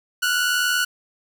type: tone pair together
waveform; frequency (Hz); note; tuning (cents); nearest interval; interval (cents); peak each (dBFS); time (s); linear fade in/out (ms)
sawtooth; 1396.9 / 1477.3; F6 / F#6; 0 / -3; minor second; 97; -22 / -16; 0.22-0.85; 10
effects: 8-bit